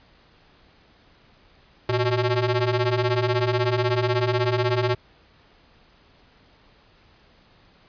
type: ring-modulated tone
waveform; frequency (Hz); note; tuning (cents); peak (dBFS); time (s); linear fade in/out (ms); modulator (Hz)
sawtooth; 245.8; B3; -8; -13; 1.89-4.95; 5; 131
effects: pink hiss -56 dBFS RMS until 7.88 s + resampled to 11025 Hz